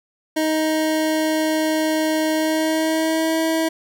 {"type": "tone with pitch glide", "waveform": "25% pulse", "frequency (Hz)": [313.4, 322.8], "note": ["D#4", "E4"], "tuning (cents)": [13, -36], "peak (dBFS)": -14, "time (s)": [0.36, 3.69], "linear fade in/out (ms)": 10, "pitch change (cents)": 51, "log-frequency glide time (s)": [2.34, 3.4], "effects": []}